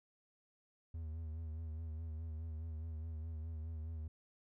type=tone with vibrato; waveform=triangle; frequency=79.9 Hz; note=D#2; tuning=47 cents sharp; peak=-39 dBFS; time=0.94-4.08 s; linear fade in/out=5 ms; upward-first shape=sine; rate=4.8 Hz; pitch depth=52 cents each way; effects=none